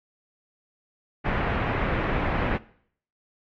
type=low-pass noise; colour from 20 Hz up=pink; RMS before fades=-26 dBFS; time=1.24-2.58 s; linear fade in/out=20 ms; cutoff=2300 Hz; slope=24 dB/octave; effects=noise-tail reverb RT60 0.6 s tail -19 dB re dry + AAC 32 kbps